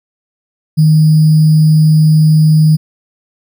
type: tone with sample-and-hold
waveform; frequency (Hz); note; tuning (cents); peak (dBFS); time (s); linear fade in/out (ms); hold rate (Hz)
sine; 155.56; D#3; 0; -4; 0.77-2.77; 20; 4900
effects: none